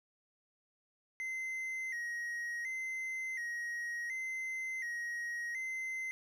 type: tone with vibrato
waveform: triangle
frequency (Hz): 1975.5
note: B6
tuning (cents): 0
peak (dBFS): -35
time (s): 1.2-6.11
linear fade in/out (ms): 0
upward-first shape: square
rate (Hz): 0.69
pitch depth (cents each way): 77
effects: none